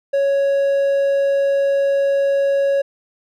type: tone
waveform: triangle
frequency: 555 Hz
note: C#5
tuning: 2 cents sharp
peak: -12 dBFS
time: 0.13-2.82 s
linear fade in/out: 10 ms
effects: none